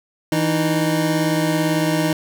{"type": "tone pair together", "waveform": "25% pulse", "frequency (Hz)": [162.23, 306.5], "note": ["E3", "D#4"], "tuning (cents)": [-27, -26], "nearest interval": "major seventh", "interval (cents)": 1101, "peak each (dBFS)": -16, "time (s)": [0.32, 2.13], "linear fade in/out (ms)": 2, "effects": []}